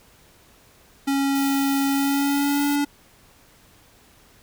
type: tone with pitch glide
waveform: square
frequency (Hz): 275.9 to 287.1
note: C#4 to D4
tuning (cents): -8 to -39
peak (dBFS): -20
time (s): 1.07-2.85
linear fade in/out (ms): 10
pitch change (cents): +69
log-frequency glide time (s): 1.89-2.69
type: noise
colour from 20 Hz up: blue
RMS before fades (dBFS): -34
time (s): 1.35-2.76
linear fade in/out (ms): 5
effects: pink hiss -54 dBFS RMS until 4.42 s